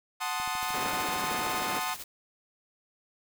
sawtooth chord, F# diminished seventh, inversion none, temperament equal, 740 / 880 / 1046.5 / 1244.5 Hz, F#5 / A5 / C6 / Eb6, 0 / 0 / 0 / 0 cents, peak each -32 dBFS, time 0.2-1.95 s, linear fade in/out 20 ms
click train, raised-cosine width 3 ms, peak -35 dBFS, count 17, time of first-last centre 0.4-1.621 s, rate 13.1 Hz
white noise with tremolo, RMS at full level -40 dBFS, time 0.62-2.04 s, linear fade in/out 2 ms, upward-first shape square, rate 16 Hz, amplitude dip 50%
pink band-pass noise, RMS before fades -37 dBFS, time 0.73-1.8 s, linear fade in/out 10 ms, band 210 to 2100 Hz, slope 12 dB/octave
effects none

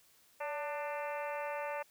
harmonic tone with a mistuned harmonic, 297.2 Hz, D4, 21 cents sharp, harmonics 2 / 3 / 4 / 5 / 6 / 7 / 8 / 9, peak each -39 / -41 / -47 / -49 / -48 / -50 / -51 / -51 dBFS, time 0.4-1.83 s, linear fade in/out 10 ms, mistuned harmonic 2, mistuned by -53 cents, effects white hiss -66 dBFS RMS until 1.9 s

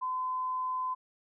sine tone, 1021 Hz, C6, 43 cents flat, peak -30 dBFS, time 0.01-0.95 s, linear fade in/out 20 ms, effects none

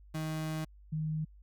35% pulse / sine tone pair in turn, 157.1 / 155.92 Hz, D#3 / D#3, +17 / +4 cents, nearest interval unison, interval 13 cents, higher first, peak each -32 / -31 dBFS, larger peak second, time 0.14-0.65 / 0.92-1.25 s, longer first, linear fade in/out 10 ms, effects added 50 Hz sine -53 dBFS peak until 1.42 s

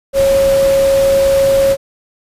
sine tone in noise, 547 Hz, C#5, 23 cents flat, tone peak -8 dBFS, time 0.13-1.77 s, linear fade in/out 50 ms, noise pink, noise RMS -23 dBFS, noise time 0.13-1.77 s, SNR +12 dB, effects resampled to 32000 Hz

